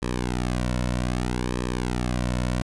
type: tone with flanger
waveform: sawtooth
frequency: 61.5 Hz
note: B1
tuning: 7 cents flat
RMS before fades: -26 dBFS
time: 0.02-2.62 s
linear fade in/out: 0 ms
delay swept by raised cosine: 1.4 to 2.5 ms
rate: 0.63 Hz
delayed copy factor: -0.85
effects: resampled to 24000 Hz